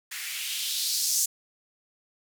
violet noise with band-pass filter sweep, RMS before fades -29 dBFS, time 0.11-1.26 s, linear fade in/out 10 ms, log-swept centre 1800 to 6600 Hz, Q 2.4, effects none

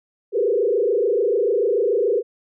sine tone with frequency modulation, 440 Hz, A4, in tune, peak -16 dBFS, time 0.32-2.23 s, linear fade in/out 50 ms, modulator 26.9 Hz, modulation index 2.2, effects none

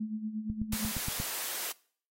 sine tone with tremolo, 216 Hz, A3, 32 cents flat, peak -30 dBFS, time 0-0.92 s, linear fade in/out 10 ms, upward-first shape sine, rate 8.6 Hz, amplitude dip 65%
click train, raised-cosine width 5 ms, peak -24 dBFS, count 7, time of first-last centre 0.5-1.201 s, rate 8.56 Hz
white high-pass noise, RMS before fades -36 dBFS, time 0.72-1.72 s, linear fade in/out 5 ms, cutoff 370 Hz, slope 12 dB/octave
effects noise-tail reverb RT60 0.5 s tail -22 dB re dry + AAC 48 kbps

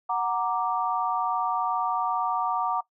sine chord, Gb augmented, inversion none, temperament equal, 740 / 932.3 / 1174.7 Hz, Gb5 / Bb5 / D6, 0 / 0 / 0 cents, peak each -28 dBFS, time 0.09-2.81 s, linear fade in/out 10 ms, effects noise-tail reverb RT60 0.1 s tail -19 dB re dry

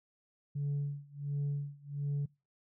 sine tone with tremolo, 143.1 Hz, D3, 45 cents flat, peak -28 dBFS, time 0.55-2.26 s, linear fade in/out 10 ms, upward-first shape sine, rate 1.4 Hz, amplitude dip 95%, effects noise-tail reverb RT60 0.3 s tail -26 dB re dry + tanh soft clip ceiling -29 dBFS

